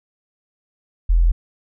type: tone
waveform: sine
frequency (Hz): 42.11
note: E1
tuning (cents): +38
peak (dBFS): -11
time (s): 1.09-1.32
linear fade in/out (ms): 10
effects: none